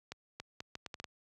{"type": "accelerating click train", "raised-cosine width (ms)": 0.2, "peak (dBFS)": -24, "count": 8, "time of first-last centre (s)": [0.12, 1.042], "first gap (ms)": 280, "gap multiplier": 0.73, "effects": ["high-pass 60 Hz 12 dB/octave"]}